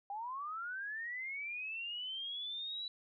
sine linear sweep, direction up, 784 to 3959 Hz, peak -39 dBFS, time 0.1-2.88 s, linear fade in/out 2 ms, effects none

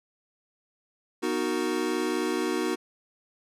square chord, B major seventh, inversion none, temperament equal with one note detuned, 246.9 / 311.1 / 370 / 462.1 Hz, B3 / D#4 / F#4 / A#4, 0 / 0 / 0 / -15 cents, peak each -34 / -31 / -30 / -35 dBFS, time 1.22-2.76 s, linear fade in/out 20 ms, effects low-pass 11000 Hz 12 dB/octave

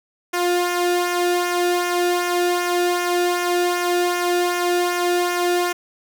sawtooth tone with flanger, 353.2 Hz, F4, 20 cents sharp, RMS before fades -20 dBFS, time 0.33-5.73 s, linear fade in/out 10 ms, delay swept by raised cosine 0.23 to 0.97 ms, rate 2.6 Hz, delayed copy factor -0.55, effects none

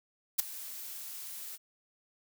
blue noise with ADSR envelope, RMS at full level -24 dBFS, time 0.38-1.58 s, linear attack 16 ms, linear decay 8 ms, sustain -19 dB, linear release 37 ms, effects none

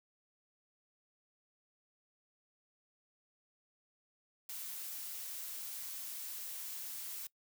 blue noise, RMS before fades -44 dBFS, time 4.49-7.27 s, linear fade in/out 2 ms, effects noise-tail reverb RT60 0.1 s tail -22 dB re dry

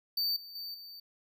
square tone with level steps, 4589 Hz, D8, 41 cents flat, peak -29 / -46 / -39 / -46 dBFS, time 0.17-1 s, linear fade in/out 5 ms, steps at 0.36 / 0.55 / 0.74 s, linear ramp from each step 5 ms, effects none

